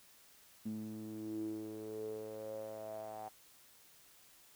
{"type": "tone with band-pass filter sweep", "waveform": "sawtooth", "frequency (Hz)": 108.3, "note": "A2", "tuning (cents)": -27, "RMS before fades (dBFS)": -44, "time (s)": [0.65, 3.29], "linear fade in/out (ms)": 10, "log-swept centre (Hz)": [230, 760], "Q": 8.9, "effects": ["white hiss -63 dBFS RMS until 4.55 s"]}